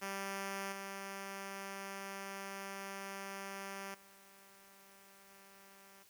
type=tone with level steps; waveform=5% pulse; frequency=196 Hz; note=G3; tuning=in tune; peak=-28 / -32 / -50 / -48 dBFS; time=0.01-6.04 s; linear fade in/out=20 ms; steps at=0.72 / 3.94 / 5.3 s; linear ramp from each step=5 ms; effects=white hiss -65 dBFS RMS until 6.09 s